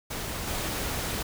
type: noise with level steps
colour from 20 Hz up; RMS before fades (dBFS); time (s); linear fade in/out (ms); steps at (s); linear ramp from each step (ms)
pink; -34 / -31; 0.1-1.23; 10; 0.47; 5
effects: none